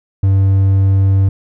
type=tone; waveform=triangle; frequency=97 Hz; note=G2; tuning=18 cents flat; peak=-6 dBFS; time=0.23-1.29 s; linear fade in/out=5 ms; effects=none